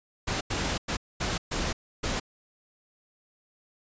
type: noise bursts at uneven times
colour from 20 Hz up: pink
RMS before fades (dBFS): -29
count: 6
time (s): 0.27-0.41 / 0.5-0.78 / 0.88-0.97 / 1.2-1.38 / 1.51-1.73 / 2.03-2.2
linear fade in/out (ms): 10
effects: resampled to 16000 Hz